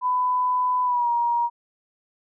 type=tone with pitch glide; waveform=sine; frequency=1000 to 947.2 Hz; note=B5 to A#5; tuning=+21 to +27 cents; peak=-19 dBFS; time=0.01-1.5 s; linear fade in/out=50 ms; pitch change=-94 cents; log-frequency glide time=0.84-1.09 s; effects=none